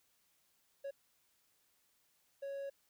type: tone bursts at uneven times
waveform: triangle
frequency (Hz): 554.4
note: C#5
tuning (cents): 0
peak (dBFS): -38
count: 2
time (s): 0.84-0.91 / 2.42-2.7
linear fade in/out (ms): 10
effects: white hiss -75 dBFS RMS until 2.89 s